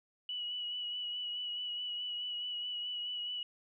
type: tone with vibrato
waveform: sine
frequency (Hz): 2938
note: F#7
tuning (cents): -13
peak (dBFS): -36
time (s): 0.29-3.43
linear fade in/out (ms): 2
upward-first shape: sine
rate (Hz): 4.7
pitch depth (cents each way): 23
effects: none